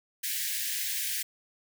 white high-pass noise, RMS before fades -32 dBFS, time 0.23-1.23 s, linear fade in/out 10 ms, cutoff 1600 Hz, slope 96 dB/octave, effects none

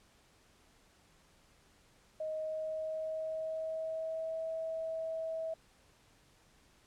sine tone with pitch glide, 626 to 647 Hz, D#5 to E5, +10 to -32 cents, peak -35 dBFS, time 2.2-5.54 s, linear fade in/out 5 ms, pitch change +58 cents, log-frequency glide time 2.32-4.41 s, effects pink hiss -66 dBFS RMS until 6.86 s + low-pass 10000 Hz 12 dB/octave

